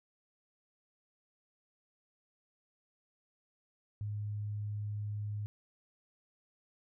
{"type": "tone", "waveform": "sine", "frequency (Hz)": 104.3, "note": "G#2", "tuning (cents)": 8, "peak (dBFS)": -35, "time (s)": [4.01, 5.46], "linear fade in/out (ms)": 0, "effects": []}